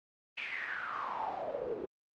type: noise with band-pass filter sweep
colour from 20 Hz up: pink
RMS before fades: -38 dBFS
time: 0.37-1.86 s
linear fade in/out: 10 ms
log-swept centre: 2600 to 380 Hz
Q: 7.3
effects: low-pass 4000 Hz 12 dB/octave + Opus 32 kbps